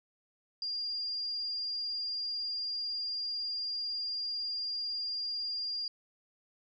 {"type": "tone", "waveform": "sine", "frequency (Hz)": 4806, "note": "D8", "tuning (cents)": 39, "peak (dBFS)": -33, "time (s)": [0.62, 5.88], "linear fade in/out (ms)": 2, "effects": []}